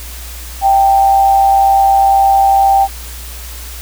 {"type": "tone with amplitude modulation", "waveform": "sine", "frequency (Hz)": 784, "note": "G5", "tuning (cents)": 0, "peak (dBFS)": -4, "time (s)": [0.61, 2.88], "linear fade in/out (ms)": 50, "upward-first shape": "sine", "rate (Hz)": 122, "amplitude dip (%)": 45, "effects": ["added 60 Hz sine -27 dBFS peak until 3.81 s", "white hiss -31 dBFS RMS until 3.81 s"]}